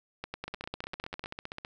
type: two click trains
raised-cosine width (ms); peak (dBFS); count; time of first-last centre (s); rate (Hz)
0.3; -22 / -20; 19 / 11; 0.48-1.649 / 0.24-1.24; 15.4 / 10
effects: none